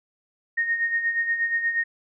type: tone with tremolo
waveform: sine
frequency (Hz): 1853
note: A#6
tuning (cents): -11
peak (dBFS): -19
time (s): 0.57-1.84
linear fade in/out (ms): 10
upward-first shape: sine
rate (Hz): 8.4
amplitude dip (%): 60
effects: none